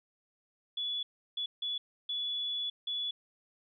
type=tone bursts at uneven times; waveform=sine; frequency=3421 Hz; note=A7; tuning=49 cents flat; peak=-32 dBFS; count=5; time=0.77-1.03 / 1.37-1.46 / 1.62-1.78 / 2.09-2.7 / 2.87-3.11 s; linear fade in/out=5 ms; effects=none